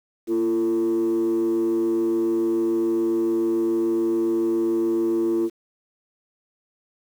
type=tone with frequency modulation; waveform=sine; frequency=340.4 Hz; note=F4; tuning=44 cents flat; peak=-17 dBFS; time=0.27-5.5 s; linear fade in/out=50 ms; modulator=107 Hz; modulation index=0.48; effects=tanh soft clip ceiling -17 dBFS + 8-bit